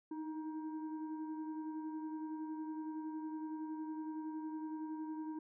sine tone with frequency modulation, 311.1 Hz, D#4, in tune, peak -40 dBFS, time 0.11-5.39 s, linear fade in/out 5 ms, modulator 633 Hz, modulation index 0.58, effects none

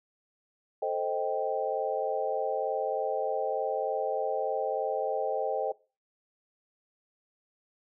sine chord, A half-diminished seventh, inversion none, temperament equal, 440 / 523.3 / 622.3 / 784 Hz, A4 / C5 / Eb5 / G5, 0 / 0 / 0 / 0 cents, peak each -33 dBFS, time 0.82-5.72 s, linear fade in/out 5 ms, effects noise-tail reverb RT60 0.3 s tail -19 dB re dry

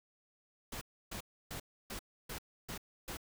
pink noise bursts, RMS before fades -43 dBFS, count 7, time 0.72-3.171 s, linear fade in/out 5 ms, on 93 ms, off 300 ms, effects none

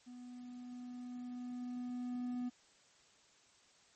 triangle tone with level ramp, 246.9 Hz, B3, in tune, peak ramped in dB -47 to -34 dBFS, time 0.06-2.5 s, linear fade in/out 20 ms, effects white hiss -67 dBFS RMS until 3.95 s + MP3 32 kbps

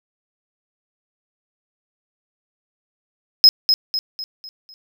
triangle tone with echo, 5120 Hz, D#8, 49 cents sharp, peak -4 dBFS, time 3.44-3.49 s, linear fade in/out 0 ms, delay 250 ms, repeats 5, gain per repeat -7 dB, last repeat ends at 4.74 s, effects none

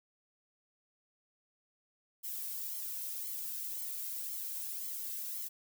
violet noise with flanger, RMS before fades -40 dBFS, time 2.23-5.49 s, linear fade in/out 20 ms, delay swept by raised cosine 0.93 to 1.93 ms, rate 1.9 Hz, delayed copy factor +0.65, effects none

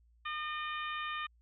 harmonic tone, 608 Hz, D#5, 40 cents flat, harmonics 2 / 3 / 4 / 5 / 6, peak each -38 / -42 / -44 / -46 / -48 dBFS, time 0.25-1.27 s, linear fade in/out 10 ms, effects added 58 Hz sine -63 dBFS peak until 1.41 s

